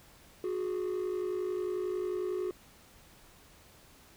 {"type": "tone pair together", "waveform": "triangle", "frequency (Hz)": [364.2, 415.3], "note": ["F#4", "G#4"], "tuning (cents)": [-27, 0], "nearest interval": "major second", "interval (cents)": 227, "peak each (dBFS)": [-29, -33], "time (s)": [0.44, 2.51], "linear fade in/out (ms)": 2, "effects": ["tanh soft clip ceiling -27 dBFS", "pink hiss -58 dBFS RMS until 4.16 s"]}